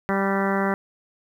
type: harmonic tone with a mistuned harmonic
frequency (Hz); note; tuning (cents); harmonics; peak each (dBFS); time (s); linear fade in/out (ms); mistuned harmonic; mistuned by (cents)
196; G3; 0; 1 / 2 / 3 / 4 / 5 / 6 / 7 / 8 / 9 / 10; -24 / -27 / -29 / -30 / -31 / -32 / -32 / -33 / -34 / -34; 0.09-0.74; 0; 8; -26
effects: 9-bit